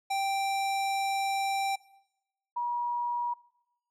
square / sine tone pair in turn, 784 / 960.4 Hz, G5 / B5, 0 / -49 cents, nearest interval major third, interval 351 cents, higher second, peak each -28 dBFS, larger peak neither, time 0.1-1.76 / 2.56-3.34 s, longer first, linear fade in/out 10 ms, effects noise-tail reverb RT60 0.9 s tail -21 dB re dry + low-pass 11000 Hz 12 dB/octave

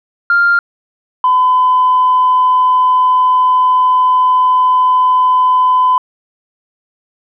sine tone pair in turn, 1396.9 / 1010.8 Hz, F6 / B5, 0 / +40 cents, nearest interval tritone, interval 560 cents, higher first, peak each -6 dBFS, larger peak neither, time 0.3-0.59 / 1.24-5.98 s, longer second, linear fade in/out 2 ms, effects tanh soft clip ceiling -3 dBFS

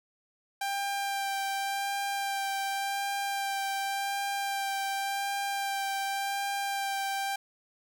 sawtooth tone with vibrato, 791 Hz, G5, 15 cents sharp, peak -26 dBFS, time 0.61-7.36 s, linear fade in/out 5 ms, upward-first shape sine, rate 0.89 Hz, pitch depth 13 cents each way, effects none

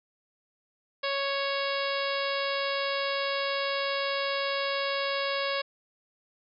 harmonic tone, 554.4 Hz, C#5, in tune, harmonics 1 / 2 / 3 / 4 / 5 / 6 / 7 / 8 / 9, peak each -31 / -34 / -36 / -37 / -38 / -39 / -39 / -40 / -41 dBFS, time 1.03-5.62 s, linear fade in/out 10 ms, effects none

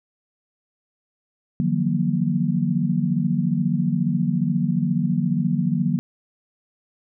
sine tone cluster, 150.3 / 172.6 / 187.1 / 235.7 Hz, D3 / F3 / F#3 / A#3, +40 / -20 / +20 / +19 cents, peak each -24 dBFS, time 1.6-5.99 s, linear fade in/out 0 ms, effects none

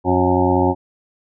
harmonic tone with a mistuned harmonic, 91 Hz, F#2, 28 cents flat, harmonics 1 / 2 / 3 / 4 / 6 / 7 / 8 / 9 / 10, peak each -21 / -25 / -19 / -19 / -23 / -29 / -24 / -22 / -23 dBFS, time 0.04-0.75 s, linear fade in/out 50 ms, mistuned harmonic 9, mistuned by +32 cents, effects none

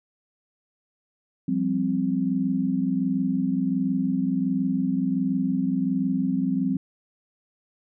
sine chord, F suspended second, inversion none, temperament equal, 174.61 / 196 / 261.6 Hz, F3 / G3 / C4, 0 / 0 / 0 cents, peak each -28 / -26 / -24 dBFS, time 1.48-6.77 s, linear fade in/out 5 ms, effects none

